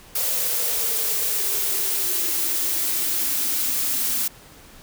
blue noise with high-pass filter sweep, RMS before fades -23 dBFS, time 0.15-4.28 s, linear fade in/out 5 ms, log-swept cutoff 520 to 240 Hz, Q 9.4, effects pink hiss -47 dBFS RMS until 4.82 s

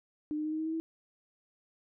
sine tone with pitch steps, 301.7 / 305.4 / 309.1 / 312.9 / 316.7 / 320.6 / 324.5 Hz, D4 / D#4 / D#4 / D#4 / D#4 / E4 / E4, +47 / -32 / -11 / +10 / +31 / -48 / -27 cents, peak -31 dBFS, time 0.31-0.8 s, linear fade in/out 0 ms, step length 70 ms, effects none

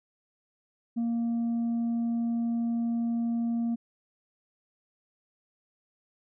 sine tone, 233.1 Hz, A#3, in tune, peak -23 dBFS, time 0.96-3.76 s, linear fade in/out 20 ms, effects tanh soft clip ceiling -25 dBFS

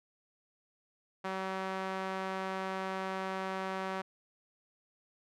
sawtooth tone with band-pass filter, 190 Hz, F#3, 46 cents sharp, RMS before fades -37 dBFS, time 1.24-4.02 s, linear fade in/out 10 ms, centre 1100 Hz, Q 0.83, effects none

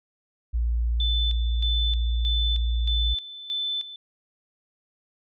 sine tone, 58.2 Hz, A#1, 2 cents flat, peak -21 dBFS, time 0.53-3.15 s, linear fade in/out 20 ms
sine tone with tremolo, 3520 Hz, A7, in tune, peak -25 dBFS, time 1-3.96 s, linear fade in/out 2 ms, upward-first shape square, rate 1.6 Hz, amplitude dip 75%
effects none

